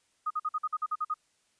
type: tone bursts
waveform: sine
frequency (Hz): 1244.5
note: D#6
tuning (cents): 0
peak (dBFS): -27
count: 10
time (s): 0.26-1.142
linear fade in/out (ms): 10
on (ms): 45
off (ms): 48
effects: white hiss -71 dBFS RMS until 1.59 s + resampled to 22050 Hz